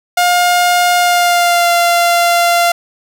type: tone with pitch glide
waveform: sawtooth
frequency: 710 to 691.4 Hz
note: F5 to F5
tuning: +28 to -18 cents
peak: -5 dBFS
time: 0.17-2.72 s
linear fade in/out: 5 ms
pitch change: -46 cents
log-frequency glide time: 0.98-1.72 s
effects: none